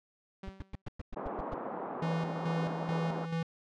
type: tone with exponential decay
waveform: sawtooth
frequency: 192.6 Hz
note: G3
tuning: 30 cents flat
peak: -37 dBFS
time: 0.43-0.82 s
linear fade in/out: 5 ms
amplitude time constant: 84 ms
type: noise bursts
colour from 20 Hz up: brown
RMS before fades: -38 dBFS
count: 9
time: 0.47-1.539 s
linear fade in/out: 2 ms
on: 21 ms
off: 110 ms
type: band-pass noise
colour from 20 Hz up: white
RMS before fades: -39 dBFS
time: 1.16-3.26 s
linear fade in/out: 10 ms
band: 190 to 1000 Hz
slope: 24 dB/octave
type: tone with tremolo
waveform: square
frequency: 165 Hz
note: E3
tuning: 2 cents sharp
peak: -31 dBFS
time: 2.02-3.43 s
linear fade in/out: 5 ms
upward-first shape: square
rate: 2.3 Hz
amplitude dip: 50%
effects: low-pass 4000 Hz 12 dB/octave